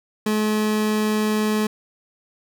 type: tone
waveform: 30% pulse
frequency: 213.9 Hz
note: A3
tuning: 49 cents flat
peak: -16 dBFS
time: 0.26-1.67 s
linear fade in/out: 5 ms
effects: none